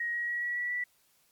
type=tone with pitch steps; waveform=sine; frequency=1887 / 1901.2 / 1915.6 / 1930 / 1944.5 / 1959.2 Hz; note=A#6 / A#6 / A#6 / B6 / B6 / B6; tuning=+21 / +34 / +47 / -40 / -27 / -14 cents; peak=-30 dBFS; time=0-0.84 s; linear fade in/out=5 ms; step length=140 ms; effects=white hiss -68 dBFS RMS until 1.31 s + Opus 48 kbps